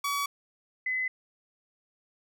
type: tone pair in turn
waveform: sawtooth / sine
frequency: 1136 / 2024 Hz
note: C#6 / B6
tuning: +42 / +42 cents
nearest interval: minor seventh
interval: 1000 cents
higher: second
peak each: -24 / -27 dBFS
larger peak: first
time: 0.04-0.26 / 0.86-1.08 s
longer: neither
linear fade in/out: 5 ms
effects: none